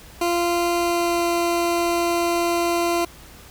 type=tone with pitch glide; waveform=20% pulse; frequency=345.5 to 343.1 Hz; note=F4 to F4; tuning=-19 to -31 cents; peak=-14 dBFS; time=0.21-3.05 s; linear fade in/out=5 ms; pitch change=-12 cents; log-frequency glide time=0.74-1.27 s; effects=added 60 Hz sine -47 dBFS peak until 3.5 s + pink hiss -45 dBFS RMS until 3.5 s